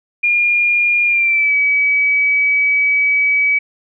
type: tone with pitch glide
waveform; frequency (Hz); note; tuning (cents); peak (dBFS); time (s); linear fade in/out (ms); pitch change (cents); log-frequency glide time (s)
sine; 2416 to 2280; D7 to C#7; +48 to +48; -11; 0.23-3.59; 10; -100; 1.06-1.55
effects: none